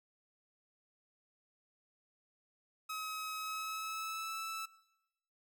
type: tone with pitch glide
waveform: sawtooth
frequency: 1276 to 1315.7 Hz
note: D#6 to E6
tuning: +43 to -4 cents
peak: -35 dBFS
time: 2.89-4.66 s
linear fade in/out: 10 ms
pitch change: +53 cents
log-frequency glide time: 3.37-4.35 s
effects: noise-tail reverb RT60 0.9 s tail -20 dB re dry